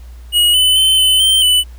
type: tone with pitch steps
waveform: square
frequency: 2900 / 3015 / 3066 / 3033 / 3118 / 2986 Hz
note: F#7 / F#7 / G7 / F#7 / G7 / F#7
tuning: -35 / +32 / -39 / +42 / -10 / +15 cents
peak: -9 dBFS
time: 0.32-1.64 s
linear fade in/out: 50 ms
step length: 220 ms
effects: added 60 Hz sine -31 dBFS peak until 1.78 s + pink hiss -49 dBFS RMS until 1.78 s